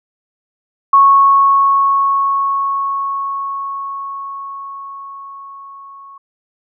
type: tone with level ramp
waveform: sine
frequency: 1103 Hz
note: C#6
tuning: 9 cents flat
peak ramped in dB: -4 to -34 dBFS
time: 0.93-6.18 s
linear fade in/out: 5 ms
effects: none